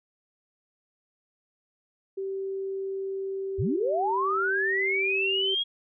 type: tone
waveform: sine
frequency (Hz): 387.5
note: G4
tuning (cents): -20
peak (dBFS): -29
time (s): 2.17-5.55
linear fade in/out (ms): 10
type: linear sweep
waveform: sine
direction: up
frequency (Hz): 62.5 to 3322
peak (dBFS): -24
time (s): 3.58-5.64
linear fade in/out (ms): 20
effects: none